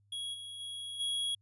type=tone with level steps; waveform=square; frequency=3322 Hz; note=G#7; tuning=in tune; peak=-37 / -43 / -40 / -32 dBFS; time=0.12-1.35 s; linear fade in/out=5 ms; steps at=0.33 / 0.59 / 0.99 s; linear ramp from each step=20 ms; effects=added 101 Hz sine -66 dBFS peak until 1.41 s + resampled to 24000 Hz